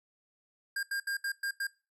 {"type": "tone bursts at uneven times", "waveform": "square", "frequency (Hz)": 1607, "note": "G6", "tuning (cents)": 43, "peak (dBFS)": -32, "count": 6, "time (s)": [[0.76, 0.83], [0.91, 1], [1.07, 1.17], [1.24, 1.32], [1.43, 1.51], [1.6, 1.67]], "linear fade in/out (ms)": 5, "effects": ["noise-tail reverb RT60 0.3 s tail -20 dB re dry", "resampled to 32000 Hz"]}